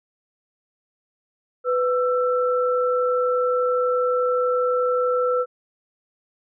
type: tone pair together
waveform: sine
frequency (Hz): 498.3 / 1333.4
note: B4 / E6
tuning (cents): +15 / +19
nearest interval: octave + perfect fourth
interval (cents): 1704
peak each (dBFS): -19 / -24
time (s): 1.64-5.46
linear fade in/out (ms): 50
effects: none